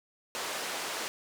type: band-pass noise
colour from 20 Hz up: pink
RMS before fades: -36 dBFS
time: 0.35-1.08 s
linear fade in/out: 0 ms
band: 480 to 9500 Hz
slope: 12 dB/octave
effects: none